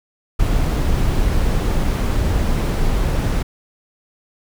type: noise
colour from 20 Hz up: brown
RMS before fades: -17 dBFS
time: 0.39-3.43 s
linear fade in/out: 10 ms
effects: none